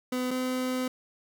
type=tone pair in turn; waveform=30% pulse; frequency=252.2 / 255.3 Hz; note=B3 / C4; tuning=+36 / -42 cents; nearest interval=unison; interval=22 cents; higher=second; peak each=-25 dBFS; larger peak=neither; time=0.12-0.31 / 0.31-0.88 s; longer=second; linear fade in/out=5 ms; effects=none